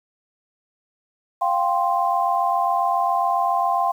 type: chord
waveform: sine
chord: F suspended second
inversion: none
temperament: just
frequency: 698.5 / 785.8 / 1047.7 Hz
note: F5 / G5 / C6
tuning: 0 / +4 / +2 cents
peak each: -22 dBFS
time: 1.41-3.92 s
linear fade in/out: 10 ms
effects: 8-bit